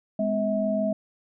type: tone cluster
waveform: sine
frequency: 207.4 / 253.6 / 644 Hz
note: G#3 / B3 / E5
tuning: -2 / +46 / -41 cents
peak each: -26 / -31 / -25 dBFS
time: 0.19-0.93 s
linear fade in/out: 5 ms
effects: none